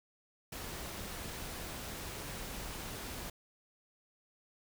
pink noise, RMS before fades -43 dBFS, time 0.52-3.3 s, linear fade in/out 5 ms, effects none

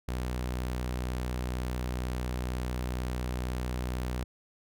sawtooth tone, 62.1 Hz, B1, 10 cents sharp, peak -27 dBFS, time 0.08-4.24 s, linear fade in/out 5 ms, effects none

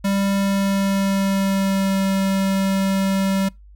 square tone with pitch glide, 197.2 to 193.7 Hz, G3 to G3, +11 to -20 cents, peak -18 dBFS, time 0.04-3.49 s, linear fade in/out 10 ms, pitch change -31 cents, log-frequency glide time 0.35-2.02 s, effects noise-tail reverb RT60 0.2 s tail -25 dB re dry + added 50 Hz sine -42 dBFS peak until 3.75 s

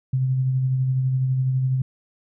sine tone with tremolo, 130.4 Hz, C3, 5 cents flat, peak -17 dBFS, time 0.13-1.82 s, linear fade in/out 5 ms, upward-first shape sine, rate 12 Hz, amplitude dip 30%, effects none

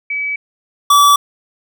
sine / square tone pair in turn, 2287 / 1151.8 Hz, D7 / D6, -47 / -34 cents, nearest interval octave, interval 1187 cents, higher first, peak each -17 / -7 dBFS, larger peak second, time 0.1-0.36 / 0.9-1.16 s, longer neither, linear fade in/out 5 ms, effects none

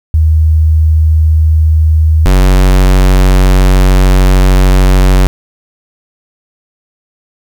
sine / square tone pair in turn, 78.6 / 46.74 Hz, D#2 / F#1, +18 / +18 cents, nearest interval major sixth, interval 900 cents, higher first, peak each -4 dBFS, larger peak neither, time 0.14-2.26 / 2.26-5.27 s, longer second, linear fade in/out 0 ms, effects 7-bit

